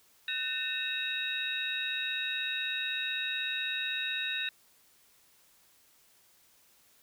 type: tone cluster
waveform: sine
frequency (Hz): 1509 / 1810 / 2576 / 2712 / 3793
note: F#6 / A6 / E7 / E7 / A#7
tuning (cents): +34 / +48 / -41 / +49 / +29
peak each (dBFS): -40 / -38 / -39 / -40 / -34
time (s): 0.28-4.49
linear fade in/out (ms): 2
effects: white hiss -64 dBFS RMS until 7.02 s